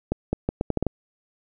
accelerating click train, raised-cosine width 2 ms, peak -9 dBFS, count 8, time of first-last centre 0.12-0.867 s, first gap 210 ms, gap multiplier 0.76, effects none

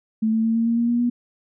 sine tone with pitch steps, 220 / 222.9 / 225.9 / 228.9 / 232 / 235.1 / 238.3 / 241.4 Hz, A3 / A3 / A3 / A#3 / A#3 / A#3 / A#3 / B3, 0 / +23 / +46 / -31 / -8 / +15 / +38 / -39 cents, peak -17 dBFS, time 0.22-1.1 s, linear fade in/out 10 ms, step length 110 ms, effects none

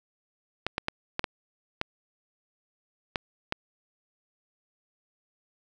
clicks, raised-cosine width 0.3 ms, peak -11 dBFS, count 8, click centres 0.666 / 0.781 / 0.884 / 1.194 / 1.242 / 1.814 / 3.158 / 3.524 s, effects none

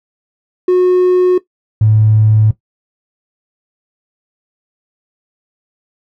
triangle tone pair in turn, 364 / 108.22 Hz, F#4 / A2, -28 / -28 cents, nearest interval octave + major sixth, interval 2100 cents, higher first, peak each -3 dBFS, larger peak neither, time 0.68-1.38 / 1.81-2.51 s, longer neither, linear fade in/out 5 ms, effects noise-tail reverb RT60 0.1 s tail -17 dB re dry + tanh soft clip ceiling -3 dBFS

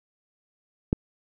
click, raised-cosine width 3 ms, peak -8 dBFS, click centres 0.929 s, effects none

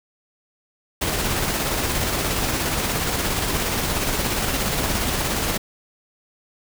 pink noise with tremolo, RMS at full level -22 dBFS, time 1.01-5.58 s, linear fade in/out 10 ms, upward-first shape square, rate 17 Hz, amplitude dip 25%, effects none

